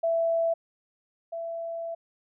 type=tone pair in turn; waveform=sine; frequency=664 / 667.6 Hz; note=E5 / E5; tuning=+12 / +22 cents; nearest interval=unison; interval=10 cents; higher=second; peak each=-22 / -31 dBFS; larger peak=first; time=0.03-0.54 / 1.32-1.95 s; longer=second; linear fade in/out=10 ms; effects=none